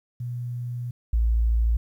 sine tone pair in turn, 121.7 / 56.74 Hz, B2 / A#1, -25 / -46 cents, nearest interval octave + minor second, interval 1321 cents, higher first, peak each -28 / -18 dBFS, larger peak second, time 0.2-0.91 / 1.13-1.77 s, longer first, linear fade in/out 5 ms, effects 10-bit

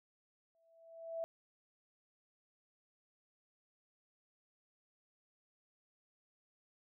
sine tone with exponential growth, 660 Hz, E5, 2 cents sharp, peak -35 dBFS, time 0.55-1.24 s, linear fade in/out 0 ms, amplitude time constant 150 ms, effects none

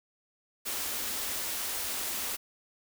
white band-stop noise, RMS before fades -34 dBFS, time 0.65-2.37 s, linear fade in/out 20 ms, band 100 to 200 Hz, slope 48 dB/octave, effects none

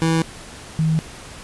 25% pulse / sine tone pair in turn, 163.1 / 159.01 Hz, E3 / D#3, -18 / +38 cents, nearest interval unison, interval 44 cents, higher first, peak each -12 / -15 dBFS, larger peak first, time 0.02-0.22 / 0.79-0.99 s, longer neither, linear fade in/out 0 ms, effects pink hiss -38 dBFS RMS until 1.43 s + resampled to 24000 Hz

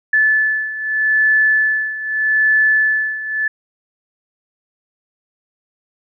sine beating tone pair, 1737 / 1737.81 Hz, A6 / A6, -23 / -22 cents, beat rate 0.81 Hz, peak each -18 / -14 dBFS, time 0.13-3.48 s, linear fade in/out 5 ms, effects none

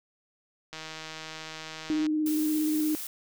click train, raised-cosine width 0.2 ms, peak -22 dBFS, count 212, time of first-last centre 0.73-2.065 s, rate 158 Hz
sine tone with vibrato, 307.3 Hz, D#4, 21 cents flat, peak -24 dBFS, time 1.9-2.95 s, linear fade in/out 0 ms, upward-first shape square, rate 17 Hz, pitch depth 17 cents each way
blue noise, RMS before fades -37 dBFS, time 2.26-3.07 s, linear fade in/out 2 ms
effects none

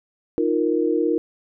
sine chord, Eb suspended second, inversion none, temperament equal, 311.1 / 349.2 / 466.2 Hz, Eb4 / F4 / Bb4, 0 / 0 / 0 cents, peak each -22 dBFS, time 0.38-1.18 s, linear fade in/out 0 ms, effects none

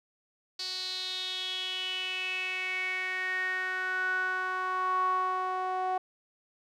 sawtooth tone with band-pass filter sweep, 371.2 Hz, F#4, 6 cents sharp, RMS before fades -32 dBFS, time 0.59-5.98 s, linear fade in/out 5 ms, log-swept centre 4500 to 830 Hz, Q 7.2, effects none

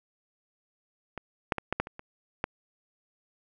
clicks, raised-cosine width 0.5 ms, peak -21 / -9 / -16 / -12 / -11 / -25 / -26 / -12 dBFS, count 8, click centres 1.177 / 1.522 / 1.583 / 1.726 / 1.8 / 1.871 / 1.994 / 2.441 s, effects none

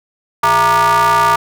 square ring-modulated tone, 128.8 Hz, C3, 27 cents flat, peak -7 dBFS, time 0.43-1.36 s, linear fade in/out 5 ms, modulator 1060 Hz, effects none

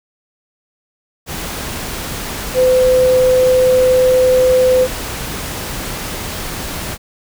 sine tone in noise, 510 Hz, C5, 44 cents flat, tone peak -8 dBFS, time 2.54-4.88 s, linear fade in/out 50 ms, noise pink, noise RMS -24 dBFS, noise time 1.26-6.98 s, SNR +13 dB, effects none

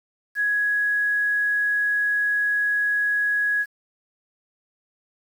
sine tone, 1670 Hz, G#6, 9 cents sharp, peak -19 dBFS, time 0.35-3.66 s, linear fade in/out 50 ms, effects 8-bit

